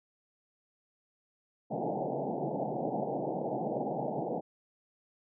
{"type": "band-pass noise", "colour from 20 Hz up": "white", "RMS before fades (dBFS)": -34, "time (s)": [1.7, 4.41], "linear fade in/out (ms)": 20, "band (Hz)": [130, 840], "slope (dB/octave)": 96, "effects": []}